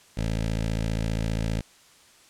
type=tone with notch filter; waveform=15% pulse; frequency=55 Hz; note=A1; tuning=in tune; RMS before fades=-27 dBFS; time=0.17-1.61 s; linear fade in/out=5 ms; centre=1100 Hz; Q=1.3; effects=white hiss -55 dBFS RMS until 2.29 s + low-pass 9000 Hz 12 dB/octave